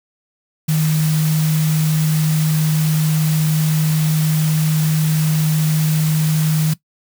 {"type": "tone in noise", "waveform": "sine", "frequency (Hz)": 155.56, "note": "D#3", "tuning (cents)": 0, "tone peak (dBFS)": -13, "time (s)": [0.68, 6.74], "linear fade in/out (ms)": 10, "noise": "white", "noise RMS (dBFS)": -27, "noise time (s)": [0.68, 6.74], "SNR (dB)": 11, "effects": ["noise-tail reverb RT60 0.1 s tail -18 dB re dry"]}